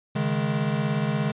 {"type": "chord", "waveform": "square", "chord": "C# suspended second", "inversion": "none", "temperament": "equal with one note detuned", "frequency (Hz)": [138.59, 155.56, 209.6], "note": ["C#3", "D#3", "G#3"], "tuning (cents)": [0, 0, 16], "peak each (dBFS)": -28, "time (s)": [0.15, 1.32], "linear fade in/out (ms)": 10, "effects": ["resampled to 8000 Hz"]}